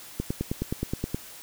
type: click train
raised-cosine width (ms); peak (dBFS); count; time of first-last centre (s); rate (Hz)
3; -14; 10; 0.2-1.145; 9.52
effects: white hiss -45 dBFS RMS until 1.42 s